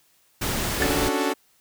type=noise; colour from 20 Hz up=pink; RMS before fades=-26 dBFS; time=0.41-1.09 s; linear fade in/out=10 ms
type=chord; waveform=sawtooth; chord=D major seventh; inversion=third; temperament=equal; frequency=277.2 / 293.7 / 370 / 440 Hz; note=C#4 / D4 / F#4 / A4; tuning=0 / 0 / 0 / 0 cents; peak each=-24 dBFS; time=0.79-1.34 s; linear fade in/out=20 ms
type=tone with exponential decay; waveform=sine; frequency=1755 Hz; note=A6; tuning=5 cents flat; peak=-17 dBFS; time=0.82-0.91 s; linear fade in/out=2 ms; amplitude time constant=18 ms
effects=white hiss -62 dBFS RMS until 1.6 s